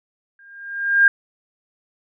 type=tone with exponential growth; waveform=sine; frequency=1608 Hz; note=G6; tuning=44 cents sharp; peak=-7 dBFS; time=0.39-1.08 s; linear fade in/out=2 ms; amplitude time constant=150 ms; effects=none